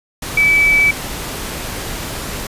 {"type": "tone in noise", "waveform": "sine", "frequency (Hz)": 2300, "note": "D7", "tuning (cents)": -37, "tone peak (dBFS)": -9, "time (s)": [0.37, 0.91], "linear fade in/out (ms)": 5, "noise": "pink", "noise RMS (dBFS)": -25, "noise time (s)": [0.22, 2.47], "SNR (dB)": 13, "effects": ["resampled to 32000 Hz"]}